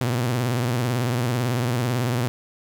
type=tone with vibrato; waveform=sawtooth; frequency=122 Hz; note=B2; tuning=21 cents flat; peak=-17 dBFS; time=0.01-2.28 s; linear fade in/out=0 ms; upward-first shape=sine; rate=18 Hz; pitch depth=120 cents each way; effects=8-bit